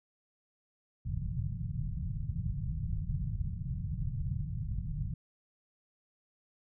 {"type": "low-pass noise", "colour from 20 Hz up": "white", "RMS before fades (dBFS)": -35, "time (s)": [1.05, 5.14], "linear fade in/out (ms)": 5, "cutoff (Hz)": 160, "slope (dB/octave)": 48, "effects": []}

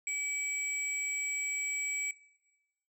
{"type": "tone pair together", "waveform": "sine", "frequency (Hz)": [2299, 7733], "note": ["D7", "B8"], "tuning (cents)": [-37, -37], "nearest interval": "octave + major sixth", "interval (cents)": 2100, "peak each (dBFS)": [-33, -34], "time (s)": [0.07, 2.11], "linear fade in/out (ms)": 2, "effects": ["noise-tail reverb RT60 1.0 s tail -19 dB re dry", "tanh soft clip ceiling -27 dBFS"]}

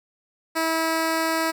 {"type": "tone", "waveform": "10% pulse", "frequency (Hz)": 324.2, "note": "E4", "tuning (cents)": -29, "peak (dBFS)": -13, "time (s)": [0.55, 1.52], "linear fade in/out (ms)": 20, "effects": []}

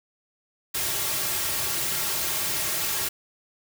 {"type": "noise with comb filter", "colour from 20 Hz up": "white", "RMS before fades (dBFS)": -27, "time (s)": [0.74, 3.09], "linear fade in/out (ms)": 10, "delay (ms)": 4, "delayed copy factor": -0.7, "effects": []}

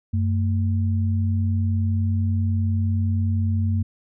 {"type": "tone pair together", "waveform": "sine", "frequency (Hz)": [94.47, 224.7], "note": ["F#2", "A3"], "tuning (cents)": [37, 37], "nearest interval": "octave + minor third", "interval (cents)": 1500, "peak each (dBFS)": [-19, -27], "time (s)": [0.13, 3.83], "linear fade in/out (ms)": 10, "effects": []}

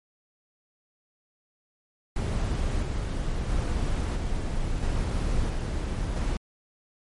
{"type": "noise with tremolo", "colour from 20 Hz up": "brown", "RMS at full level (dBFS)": -26, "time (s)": [2.16, 6.37], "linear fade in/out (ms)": 2, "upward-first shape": "square", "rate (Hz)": 0.75, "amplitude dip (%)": 25, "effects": ["MP3 48 kbps"]}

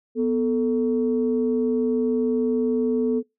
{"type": "tone pair together", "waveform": "sine", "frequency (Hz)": [246.9, 440], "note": ["B3", "A4"], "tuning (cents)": [0, 0], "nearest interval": "minor seventh", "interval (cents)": 1000, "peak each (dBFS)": -21, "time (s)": [0.15, 3.23], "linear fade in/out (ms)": 50, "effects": ["noise-tail reverb RT60 0.2 s tail -22 dB re dry", "tanh soft clip ceiling -12 dBFS"]}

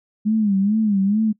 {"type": "tone with vibrato", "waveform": "sine", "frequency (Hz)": 206.4, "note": "G#3", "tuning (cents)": -10, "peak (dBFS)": -15, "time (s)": [0.25, 1.33], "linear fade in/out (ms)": 20, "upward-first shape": "sine", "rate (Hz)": 2.3, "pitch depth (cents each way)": 120, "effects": ["noise-tail reverb RT60 0.1 s tail -23 dB re dry"]}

